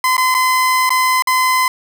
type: tone with dropouts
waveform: 30% pulse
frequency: 1024 Hz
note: C6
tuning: 38 cents flat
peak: -9 dBFS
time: 0.04-1.68 s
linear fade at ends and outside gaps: 2 ms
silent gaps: 0.168-0.179 / 0.343-0.348 / 0.893-0.904 / 1.223-1.272 s
effects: none